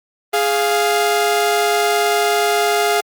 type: tone pair together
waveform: sawtooth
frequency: 415.3 / 698.5 Hz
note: G#4 / F5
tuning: 0 / 0 cents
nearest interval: major sixth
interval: 900 cents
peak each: -13 / -13 dBFS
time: 0.33-3.01 s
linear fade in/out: 10 ms
effects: Opus 32 kbps